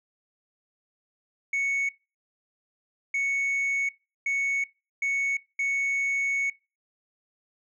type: tone bursts at uneven times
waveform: sine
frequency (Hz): 2217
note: C#7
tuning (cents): 0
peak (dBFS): -21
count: 5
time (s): 1.53-1.89 / 3.14-3.89 / 4.26-4.64 / 5.02-5.37 / 5.59-6.5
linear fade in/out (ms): 5
effects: noise-tail reverb RT60 0.3 s tail -25 dB re dry + tanh soft clip ceiling -23 dBFS

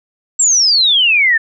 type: exponential sweep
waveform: sine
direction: down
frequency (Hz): 7690 to 1752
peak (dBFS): -8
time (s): 0.39-1.38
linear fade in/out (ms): 10
effects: none

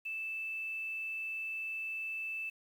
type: tone with quantisation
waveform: sine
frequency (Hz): 2637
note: E7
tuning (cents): 0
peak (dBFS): -36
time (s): 0.05-2.5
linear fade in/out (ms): 10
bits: 10
effects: none

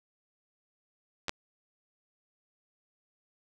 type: clicks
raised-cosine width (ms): 0.2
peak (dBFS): -16 / -13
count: 2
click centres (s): 1.283 / 1.294
effects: none

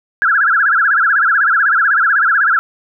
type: tone with vibrato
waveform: sine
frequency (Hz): 1494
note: F#6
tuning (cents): +16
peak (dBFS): -9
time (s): 0.22-2.59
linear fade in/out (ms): 0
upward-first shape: sine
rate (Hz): 16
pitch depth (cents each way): 220
effects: none

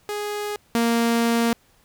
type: tone pair in turn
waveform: sawtooth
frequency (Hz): 415.3 / 232.6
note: G#4 / A#3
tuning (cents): 0 / -4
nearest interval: minor seventh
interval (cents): 1004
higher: first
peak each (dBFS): -22 / -14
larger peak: second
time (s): 0.09-0.56 / 0.75-1.53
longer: second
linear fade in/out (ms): 0
effects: pink hiss -59 dBFS RMS until 1.84 s

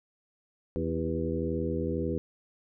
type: harmonic tone with a mistuned harmonic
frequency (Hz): 81.9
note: E2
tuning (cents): -11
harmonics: 1 / 2 / 3 / 4 / 5 / 6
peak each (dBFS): -35 / -35 / -35 / -35 / -35 / -35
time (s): 0.76-2.18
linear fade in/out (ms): 0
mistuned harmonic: 5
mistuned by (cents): -46
effects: none

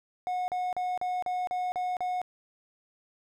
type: tone bursts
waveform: triangle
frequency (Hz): 728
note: F#5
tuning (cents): -28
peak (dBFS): -26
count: 8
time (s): 0.27-2.216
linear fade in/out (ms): 0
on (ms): 210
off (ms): 38
effects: none

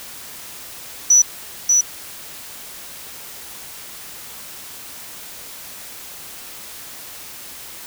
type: tone with echo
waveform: sine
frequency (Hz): 5920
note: F#8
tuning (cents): 0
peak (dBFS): -8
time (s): 1.1-1.22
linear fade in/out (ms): 5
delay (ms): 590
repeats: 1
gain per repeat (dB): -3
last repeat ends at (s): 1.81
effects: white hiss -36 dBFS RMS until 7.86 s

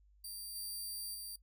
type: tone with level steps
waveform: 10% pulse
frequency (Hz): 4699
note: D8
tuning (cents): 0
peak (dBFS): -37 / -34 / -37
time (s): 0.24-1.36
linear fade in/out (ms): 5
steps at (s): 0.55 / 1.14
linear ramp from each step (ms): 10
effects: noise-tail reverb RT60 0.1 s tail -20 dB re dry + added 50 Hz sine -63 dBFS peak until 1.42 s

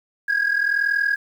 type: tone pair together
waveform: sine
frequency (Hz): 1620.4 / 1661.2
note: G#6 / G#6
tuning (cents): -43 / 0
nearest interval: unison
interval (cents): 43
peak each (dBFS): -19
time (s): 0.28-1.16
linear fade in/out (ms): 10
effects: tanh soft clip ceiling -14 dBFS + 8-bit

